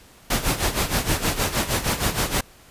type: noise with tremolo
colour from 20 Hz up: pink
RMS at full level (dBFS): -20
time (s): 0.3-2.41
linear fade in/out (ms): 5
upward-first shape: sine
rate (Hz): 6.4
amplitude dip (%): 75
effects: pink hiss -50 dBFS RMS until 2.7 s + resampled to 32000 Hz